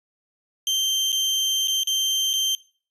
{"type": "tone with dropouts", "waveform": "30% pulse", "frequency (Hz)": 3139, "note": "G7", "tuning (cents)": 2, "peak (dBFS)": -17, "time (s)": [0.67, 2.55], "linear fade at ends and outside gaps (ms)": 1, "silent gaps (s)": [[1.12, 1.127], [1.674, 1.681], [1.834, 1.872], [2.332, 2.337]], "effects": ["noise-tail reverb RT60 0.4 s tail -20 dB re dry", "resampled to 32000 Hz"]}